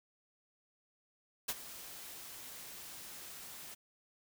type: noise with ADSR envelope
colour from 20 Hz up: white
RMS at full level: -34 dBFS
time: 1.48-3.75 s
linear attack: 11 ms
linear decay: 42 ms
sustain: -15 dB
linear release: 15 ms
effects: none